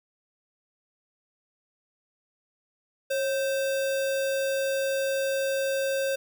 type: tone with sample-and-hold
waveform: sine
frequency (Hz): 544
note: C#5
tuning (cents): -33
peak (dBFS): -24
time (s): 3.1-6.16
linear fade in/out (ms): 10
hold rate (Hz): 2100
effects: none